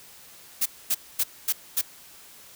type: noise bursts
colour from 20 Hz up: blue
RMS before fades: -23 dBFS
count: 5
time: 0.61-1.815 s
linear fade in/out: 10 ms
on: 49 ms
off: 240 ms
effects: white hiss -49 dBFS RMS until 2.55 s